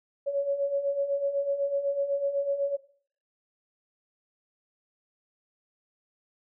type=beating tone pair; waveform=sine; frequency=554.4 / 562.4 Hz; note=C#5 / C#5; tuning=0 / +25 cents; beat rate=8 Hz; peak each=-32 / -26 dBFS; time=0.26-2.77 s; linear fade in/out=20 ms; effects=noise-tail reverb RT60 0.5 s tail -17 dB re dry